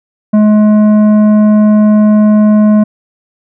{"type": "tone with tanh clipping", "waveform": "sine", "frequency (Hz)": 211.8, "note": "G#3", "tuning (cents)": 34, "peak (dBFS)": -5, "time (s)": [0.33, 2.84], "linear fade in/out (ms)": 10, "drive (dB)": 10, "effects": []}